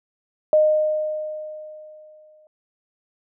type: tone with exponential decay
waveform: sine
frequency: 615 Hz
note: D#5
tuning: 20 cents flat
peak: -11 dBFS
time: 0.53-2.47 s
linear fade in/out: 1 ms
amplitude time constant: 420 ms
effects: none